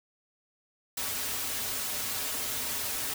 white noise with comb filter, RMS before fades -33 dBFS, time 0.97-3.14 s, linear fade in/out 5 ms, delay 5.8 ms, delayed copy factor -1, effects none

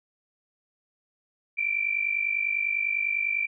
sine tone pair together, 2324 / 2374 Hz, D7 / D7, -19 / +18 cents, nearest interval unison, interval 37 cents, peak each -27 dBFS, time 1.57-3.47 s, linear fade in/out 20 ms, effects none

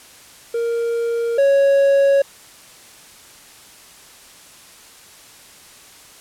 triangle tone pair in turn, 466.2 / 554.4 Hz, A#4 / C#5, 0 / 0 cents, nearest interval minor third, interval 300 cents, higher second, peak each -16 / -9 dBFS, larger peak second, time 0.54-1.38 / 1.38-2.22 s, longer neither, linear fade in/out 5 ms, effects white hiss -44 dBFS RMS until 6.2 s + low-pass 11000 Hz 12 dB/octave

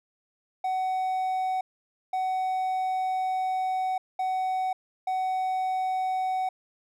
triangle tone bursts at uneven times, 750 Hz, F#5, 23 cents sharp, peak -23 dBFS, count 4, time 0.64-1.61 / 2.13-3.98 / 4.19-4.73 / 5.07-6.49 s, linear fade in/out 5 ms, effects none

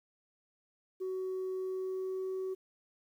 sine tone with pitch glide, 374.6 to 377.2 Hz, F#4 to F#4, +21 to +33 cents, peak -32 dBFS, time 1-2.55 s, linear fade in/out 20 ms, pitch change +12 cents, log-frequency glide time 1.57-2.28 s, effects tanh soft clip ceiling -32 dBFS + 11-bit

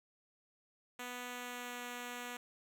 5% pulse tone with pitch glide, 246.6 to 244.2 Hz, B3 to B3, -2 to -19 cents, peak -31 dBFS, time 0.99-2.37 s, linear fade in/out 5 ms, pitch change -17 cents, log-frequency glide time 1.25-1.81 s, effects none

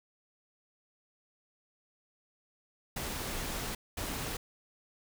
pink noise bursts at uneven times, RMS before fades -37 dBFS, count 2, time 2.96-3.75 / 3.97-4.37 s, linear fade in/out 5 ms, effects none

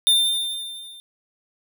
square tone with level ramp, 3602 Hz, A7, 40 cents sharp, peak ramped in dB -13 to -41 dBFS, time 0.07-1 s, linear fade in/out 0 ms, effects none

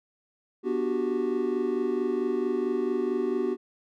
triangle chord, G major seventh, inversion first, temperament just, 245 / 294 / 367.5 / 392 Hz, B3 / D4 / F#4 / G4, -14 / +2 / -12 / 0 cents, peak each -30 / -32 / -26 / -28 dBFS, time 0.63-3.57 s, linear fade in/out 50 ms, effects none

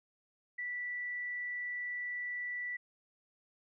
sine tone, 1964 Hz, B6, 10 cents flat, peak -36 dBFS, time 0.58-2.77 s, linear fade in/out 10 ms, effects none

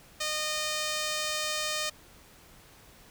5% pulse tone, 613 Hz, D#5, 26 cents flat, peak -18 dBFS, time 0.2-1.9 s, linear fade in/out 10 ms, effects pink hiss -55 dBFS RMS until 3.1 s

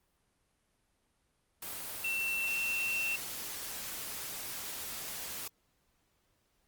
sine tone in noise, 2700 Hz, E7, 41 cents sharp, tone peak -31 dBFS, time 2.04-3.16 s, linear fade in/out 5 ms, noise white, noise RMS -41 dBFS, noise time 1.62-5.48 s, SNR +7 dB, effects pink hiss -75 dBFS RMS until 6.67 s + Opus 32 kbps

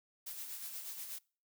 blue noise with tremolo, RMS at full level -43 dBFS, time 0.26-1.19 s, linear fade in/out 10 ms, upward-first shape sine, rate 8.3 Hz, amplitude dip 45%, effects noise-tail reverb RT60 0.4 s tail -25 dB re dry

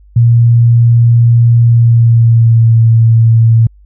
sine tone with pitch glide, 117.7 to 114.02 Hz, A#2 to A#2, +17 to -38 cents, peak -3 dBFS, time 0.16-3.67 s, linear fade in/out 5 ms, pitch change -55 cents, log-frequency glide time 1.62-2.78 s, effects added 50 Hz sine -38 dBFS peak until 3.85 s

